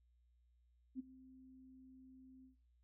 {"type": "tone with ADSR envelope", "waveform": "sine", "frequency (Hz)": 260, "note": "C4", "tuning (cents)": -11, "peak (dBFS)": -39, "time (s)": [0.95, 2.56], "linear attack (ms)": 44, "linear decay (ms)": 16, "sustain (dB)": -19, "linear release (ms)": 120, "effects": ["noise-tail reverb RT60 0.4 s tail -18 dB re dry", "added 60 Hz sine -70 dBFS peak until 2.83 s"]}